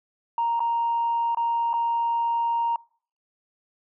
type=tone with dropouts; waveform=sine; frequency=932.3 Hz; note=A#5; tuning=in tune; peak=-20 dBFS; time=0.38-2.76 s; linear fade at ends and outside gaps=2 ms; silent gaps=0.595-0.603 / 1.348-1.371 / 1.732-1.738 s; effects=noise-tail reverb RT60 0.5 s tail -25 dB re dry + tanh soft clip ceiling -17 dBFS